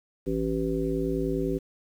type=harmonic tone with a mistuned harmonic; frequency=55 Hz; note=A1; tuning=in tune; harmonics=1 / 3 / 5 / 7 / 9; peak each=-34 / -32 / -30 / -29 / -34 dBFS; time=0.26-1.59 s; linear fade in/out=20 ms; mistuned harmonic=1; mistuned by=-26 cents; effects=9-bit